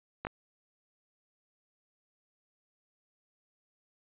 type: clicks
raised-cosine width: 0.5 ms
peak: -20 dBFS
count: 2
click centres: 0.25 / 0.269 s
effects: resampled to 8000 Hz